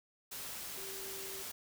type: tone in noise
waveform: sine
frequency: 387.9 Hz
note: G4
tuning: 18 cents flat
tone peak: -49 dBFS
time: 0.77-1.43 s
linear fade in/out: 10 ms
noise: white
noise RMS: -44 dBFS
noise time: 0.31-1.52 s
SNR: -8 dB
effects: none